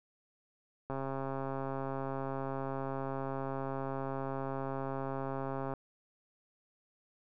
click train, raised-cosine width 1 ms, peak -24 dBFS, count 654, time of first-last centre 0.9-5.737 s, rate 135 Hz, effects none

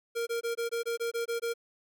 square tone bursts, 466.2 Hz, A#4, in tune, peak -30 dBFS, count 10, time 0.15-1.539 s, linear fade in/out 20 ms, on 120 ms, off 21 ms, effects none

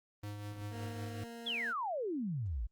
square tone with tremolo, 103.5 Hz, G#2, 5 cents flat, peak -39 dBFS, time 0.23-1.24 s, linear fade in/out 5 ms, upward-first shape triangle, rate 5.3 Hz, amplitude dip 50%
20% pulse tone, 233.1 Hz, A#3, in tune, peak -40 dBFS, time 0.7-1.74 s, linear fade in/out 50 ms
sine exponential sweep, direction down, 3546 to 47.25 Hz, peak -34 dBFS, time 1.46-2.67 s, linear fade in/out 10 ms
effects Opus 32 kbps

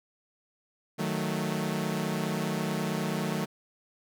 sawtooth chord, D# diminished, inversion none, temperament equal, 155.56 / 185 / 220 Hz, D#3 / F#3 / A3, 0 / 0 / 0 cents, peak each -29 dBFS, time 0.98-3.46 s, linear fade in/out 20 ms, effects none

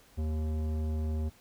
sine tone with tanh clipping, 77.78 Hz, D#2, in tune, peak -31 dBFS, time 0.17-1.3 s, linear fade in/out 20 ms, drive 15 dB, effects pink hiss -60 dBFS RMS until 1.4 s

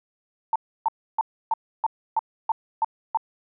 sine tone bursts, 896 Hz, A5, 31 cents sharp, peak -18 dBFS, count 9, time 0.53-3.173 s, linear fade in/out 2 ms, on 27 ms, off 300 ms, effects none

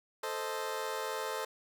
20% pulse chord, A diminished, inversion none, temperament equal, 440 / 523.3 / 622.3 Hz, A4 / C5 / Eb5, 0 / 0 / 0 cents, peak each -33 / -34 / -37 dBFS, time 0.23-1.45 s, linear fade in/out 5 ms, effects none

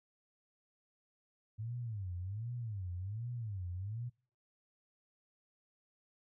sine tone with vibrato, 103.83 Hz, G#2, in tune, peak -38 dBFS, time 1.58-4.1 s, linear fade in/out 20 ms, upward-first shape sine, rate 1.3 Hz, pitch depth 280 cents each way, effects noise-tail reverb RT60 0.4 s tail -24 dB re dry

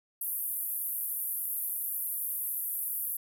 white band-pass noise, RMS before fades -34 dBFS, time 0.21-3.17 s, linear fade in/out 5 ms, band 11000 to 14000 Hz, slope 48 dB/octave, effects none

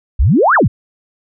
sine exponential two-way sweep, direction up then down, 48.18 to 1817 to 79 Hz, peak -7 dBFS, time 0.19-0.68 s, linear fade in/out 10 ms, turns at 0.55 s, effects none

